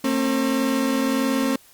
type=tone pair together; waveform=35% pulse; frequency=226.5 / 268.1 Hz; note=A#3 / C4; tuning=-50 / +42 cents; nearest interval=minor third; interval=292 cents; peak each=-23 / -19 dBFS; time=0.04-1.56 s; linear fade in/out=5 ms; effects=white hiss -52 dBFS RMS until 1.73 s + Opus 48 kbps